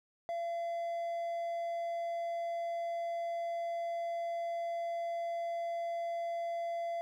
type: tone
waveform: triangle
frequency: 680 Hz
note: F5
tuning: 46 cents flat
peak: -32 dBFS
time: 0.29-7.01 s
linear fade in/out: 0 ms
effects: none